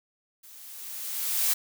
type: noise with level ramp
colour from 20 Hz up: blue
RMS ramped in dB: -50 to -23 dBFS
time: 0.43-1.54 s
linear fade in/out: 10 ms
effects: none